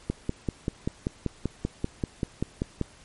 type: click train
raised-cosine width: 3 ms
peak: -13 dBFS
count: 15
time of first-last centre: 0.1-2.813 s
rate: 5.16 Hz
effects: pink hiss -53 dBFS RMS until 3.04 s + MP3 48 kbps